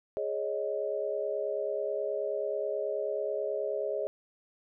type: chord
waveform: sine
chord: Ab suspended fourth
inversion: none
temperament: just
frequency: 415.3 / 553.7 / 623 Hz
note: Ab4 / Db5 / Eb5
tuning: 0 / -2 / +2 cents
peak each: -34 dBFS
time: 0.17-4.07 s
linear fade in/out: 0 ms
effects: none